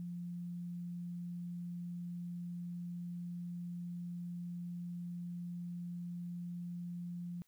sine tone, 174.61 Hz, F3, in tune, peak -40 dBFS, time 0-7.42 s, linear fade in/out 0 ms, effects white hiss -75 dBFS RMS until 7.47 s

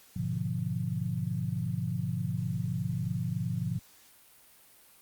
sine chord, G# diminished seventh, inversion none, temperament equal, 103.83 / 123.47 / 146.83 / 174.61 Hz, G#2 / B2 / D3 / F3, 0 / 0 / 0 / 0 cents, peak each -36 / -34 / -36 / -34 dBFS, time 0.16-3.79 s, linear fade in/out 5 ms, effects white hiss -58 dBFS RMS until 5.01 s + Opus 48 kbps

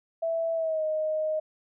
sine tone with pitch glide, 659.3 to 622.3 Hz, E5 to D#5, 0 to 0 cents, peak -25 dBFS, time 0.22-1.4 s, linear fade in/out 10 ms, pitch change -100 cents, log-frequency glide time 0.54-0.84 s, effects none

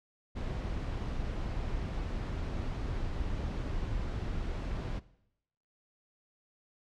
brown noise, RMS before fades -35 dBFS, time 0.35-5 s, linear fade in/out 20 ms, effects noise-tail reverb RT60 0.8 s tail -19 dB re dry + low-pass 5000 Hz 12 dB/octave

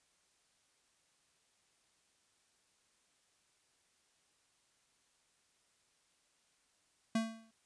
square tone with exponential decay, 224.4 Hz, A3, 34 cents sharp, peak -29 dBFS, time 7.15-7.51 s, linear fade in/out 5 ms, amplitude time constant 78 ms, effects white hiss -74 dBFS RMS until 7.65 s + resampled to 22050 Hz

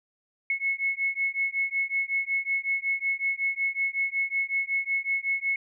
sine beating tone pair, 2188 / 2193.4 Hz, C#7 / C#7, -23 / -19 cents, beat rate 5.4 Hz, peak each -28 dBFS, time 0.5-5.56 s, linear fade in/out 2 ms, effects none

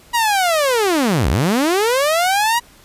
sawtooth linear two-way sweep, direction down then up, 969 to 53.2 to 969 Hz, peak -10 dBFS, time 0.13-2.6 s, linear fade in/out 20 ms, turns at 1.29 s, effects pink hiss -47 dBFS RMS until 2.84 s + resampled to 32000 Hz

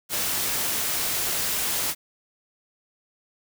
white noise, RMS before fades -26 dBFS, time 0.09-1.95 s, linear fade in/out 50 ms, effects none

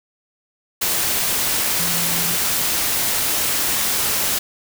sine tone in noise, 171.5 Hz, F3, 31 cents flat, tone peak -29 dBFS, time 1.79-2.35 s, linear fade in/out 10 ms, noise white, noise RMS -20 dBFS, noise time 0.81-4.39 s, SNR -12 dB, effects none

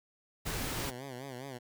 pink noise, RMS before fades -36 dBFS, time 0.45-0.91 s, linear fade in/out 20 ms
10% pulse tone with vibrato, 130.9 Hz, C3, 1 cent sharp, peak -33 dBFS, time 0.8-1.59 s, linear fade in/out 20 ms, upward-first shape sine, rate 4.9 Hz, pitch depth 120 cents each way
effects none

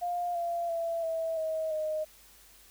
sine tone with pitch steps, 704 / 686.3 / 669.1 / 652.3 / 635.9 / 620 Hz, F5 / F5 / E5 / E5 / D#5 / D#5, +14 / -30 / +26 / -18 / +38 / -6 cents, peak -29 dBFS, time 0.01-2.05 s, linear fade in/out 20 ms, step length 340 ms, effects added 49 Hz sine -64 dBFS peak until 2.7 s + white hiss -57 dBFS RMS until 2.7 s

